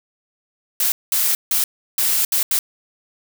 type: noise bursts at uneven times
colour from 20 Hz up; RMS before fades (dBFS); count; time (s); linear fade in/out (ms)
blue; -18; 6; 0.8-0.92 / 1.12-1.35 / 1.51-1.64 / 1.98-2.25 / 2.32-2.43 / 2.51-2.59; 2
effects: none